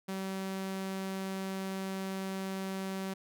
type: tone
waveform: sawtooth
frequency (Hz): 191.6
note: G3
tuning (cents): -39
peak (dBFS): -31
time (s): 0.08-3.14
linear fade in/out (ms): 10
effects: none